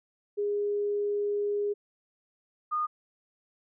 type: tone pair in turn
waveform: sine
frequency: 410.6 / 1225.1 Hz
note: G#4 / D#6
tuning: -20 / -27 cents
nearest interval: octave + perfect fifth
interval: 1893 cents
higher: second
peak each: -26 dBFS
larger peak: neither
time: 0.37-1.74 / 2.71-2.87 s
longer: first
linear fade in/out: 20 ms
effects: none